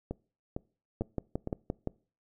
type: two click trains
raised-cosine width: 2 ms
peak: -18 / -21 dBFS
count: 6 / 4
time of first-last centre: 1.01-1.874 / 0.11-1.474 s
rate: 5.79 / 2.2 Hz
effects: noise-tail reverb RT60 0.4 s tail -24 dB re dry